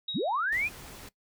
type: tone with exponential decay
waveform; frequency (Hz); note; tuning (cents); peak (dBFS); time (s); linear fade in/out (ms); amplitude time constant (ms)
sine; 3796; A#7; +31; -30; 0.08-0.52; 5; 95
type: linear sweep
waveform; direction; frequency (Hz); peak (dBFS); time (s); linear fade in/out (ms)
sine; up; 108.1 to 2535; -26; 0.14-0.69; 20
type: noise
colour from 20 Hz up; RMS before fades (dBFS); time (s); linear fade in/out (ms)
pink; -46; 0.52-1.09; 5
effects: noise-tail reverb RT60 0.1 s tail -19 dB re dry